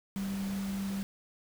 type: tone in noise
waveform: sine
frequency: 196 Hz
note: G3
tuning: in tune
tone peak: -32 dBFS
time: 0.16-1.03 s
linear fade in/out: 0 ms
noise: pink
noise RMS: -45 dBFS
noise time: 0.16-1.03 s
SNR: +10 dB
effects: none